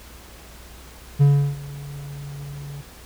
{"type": "tone with ADSR envelope", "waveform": "triangle", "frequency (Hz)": 142.1, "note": "C#3", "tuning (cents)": 43, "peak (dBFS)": -8, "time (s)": [1.19, 2.82], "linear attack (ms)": 27, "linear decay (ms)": 340, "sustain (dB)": -22, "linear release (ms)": 15, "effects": ["added 60 Hz sine -45 dBFS peak until 3.05 s", "pink hiss -45 dBFS RMS until 3.05 s"]}